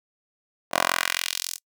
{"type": "tone with high-pass filter sweep", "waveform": "10% pulse", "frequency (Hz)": 43.65, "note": "F1", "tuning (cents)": 0, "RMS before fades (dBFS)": -26, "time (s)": [0.71, 1.59], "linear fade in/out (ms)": 50, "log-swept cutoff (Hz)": [640, 7100], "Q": 1.2, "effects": ["noise-tail reverb RT60 0.1 s tail -26 dB re dry"]}